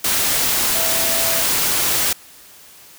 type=tone in noise; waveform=sine; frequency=659.3 Hz; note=E5; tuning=in tune; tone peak=-27 dBFS; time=0.75-1.42 s; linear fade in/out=5 ms; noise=white; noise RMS=-18 dBFS; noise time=0.04-2.13 s; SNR=-12 dB; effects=white hiss -44 dBFS RMS until 2.98 s